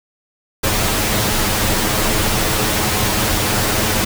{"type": "noise with comb filter", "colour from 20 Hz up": "pink", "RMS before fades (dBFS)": -17, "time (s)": [0.63, 4.05], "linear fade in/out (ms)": 10, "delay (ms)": 9.4, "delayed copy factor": 0.65, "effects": []}